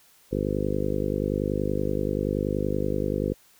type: harmonic tone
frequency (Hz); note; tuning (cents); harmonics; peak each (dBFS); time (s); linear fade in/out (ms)
50.5; G#1; -48; 1 / 2 / 3 / 4 / 5 / 6 / 7 / 8 / 9 / 10; -33 / -33 / -33 / -33 / -33 / -33 / -33 / -33 / -33 / -33; 0.31-3.34; 20
effects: white hiss -58 dBFS RMS until 3.59 s